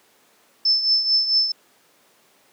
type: tone with tremolo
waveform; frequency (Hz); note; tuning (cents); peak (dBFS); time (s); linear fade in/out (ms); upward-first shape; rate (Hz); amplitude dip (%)
sine; 5274; E8; 0; -13; 0.65-1.52; 5; triangle; 4.5; 70
effects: pink hiss -57 dBFS RMS until 2.52 s + high-pass 300 Hz 12 dB/octave